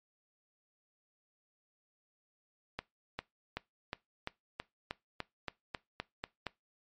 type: accelerating click train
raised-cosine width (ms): 0.3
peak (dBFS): -20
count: 13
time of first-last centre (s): 2.79-6.467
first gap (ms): 400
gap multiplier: 0.95
effects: noise-tail reverb RT60 0.2 s tail -21 dB re dry + MP3 48 kbps